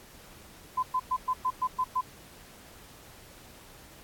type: tone bursts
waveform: sine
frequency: 1018 Hz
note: C6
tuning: 48 cents flat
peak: -24 dBFS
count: 8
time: 0.77-2.012 s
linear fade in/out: 10 ms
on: 59 ms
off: 110 ms
effects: pink hiss -52 dBFS RMS until 4.03 s + AAC 64 kbps